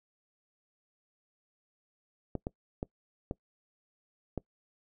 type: clicks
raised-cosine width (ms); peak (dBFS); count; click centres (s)
2; -20; 5; 2.353 / 2.469 / 2.829 / 3.311 / 4.377
effects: noise-tail reverb RT60 0.1 s tail -23 dB re dry